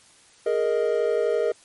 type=chord; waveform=triangle; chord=Ab suspended second; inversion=none; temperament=just; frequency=415.3 / 467.2 / 623 Hz; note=Ab4 / Bb4 / Eb5; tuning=0 / +4 / +2 cents; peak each=-23 / -21 / -24 dBFS; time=0.46-1.52 s; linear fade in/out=5 ms; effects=white hiss -54 dBFS RMS until 1.64 s + MP3 48 kbps